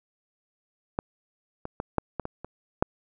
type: clicks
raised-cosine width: 1 ms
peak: -12 / -20 / -16 / -8 / -15 / -18 / -23 / -6 dBFS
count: 8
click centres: 0.989 / 1.654 / 1.801 / 1.983 / 2.197 / 2.254 / 2.446 / 2.825 s
effects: none